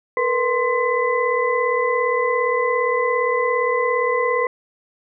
sine tone cluster, 454.9 / 492.3 / 1044 / 2006 Hz, A#4 / B4 / C6 / B6, -42 / -6 / -4 / +26 cents, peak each -25 / -20 / -22 / -24 dBFS, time 0.17-4.47 s, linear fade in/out 2 ms, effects none

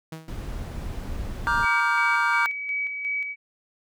sawtooth tone with exponential decay, 160.2 Hz, E3, 49 cents flat, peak -28 dBFS, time 0.12-0.43 s, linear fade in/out 5 ms, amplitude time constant 67 ms
brown noise, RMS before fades -32 dBFS, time 0.28-1.65 s, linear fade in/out 2 ms
triangle chord, G minor seventh, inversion first, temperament just, 940.8 / 1176 / 1411.2 / 1568 Hz, Bb5 / D6 / F6 / G6, +16 / +2 / +18 / 0 cents, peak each -24 dBFS, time 1.47-2.46 s, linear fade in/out 0 ms
sine tone with tremolo, 2276 Hz, C#7, 45 cents sharp, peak -24 dBFS, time 1.62-3.36 s, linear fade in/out 50 ms, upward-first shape square, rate 2.8 Hz, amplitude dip 45%
effects none

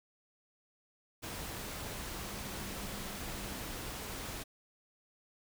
sine tone in noise, 199.7 Hz, G3, 32 cents sharp, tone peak -49 dBFS, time 2.18-3.58 s, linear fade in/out 20 ms, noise pink, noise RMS -42 dBFS, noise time 1.22-4.44 s, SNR -10 dB, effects none

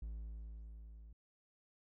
triangle tone with level ramp, 55 Hz, A1, in tune, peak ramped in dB -39 to -51 dBFS, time 0.02-1.13 s, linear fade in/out 5 ms, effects none

